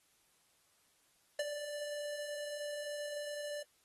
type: tone with ADSR envelope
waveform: square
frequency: 587.3 Hz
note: D5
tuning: in tune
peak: -31 dBFS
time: 1.39-3.63 s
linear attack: 5 ms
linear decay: 30 ms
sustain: -9 dB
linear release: 8 ms
effects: white hiss -72 dBFS RMS until 3.84 s + AAC 32 kbps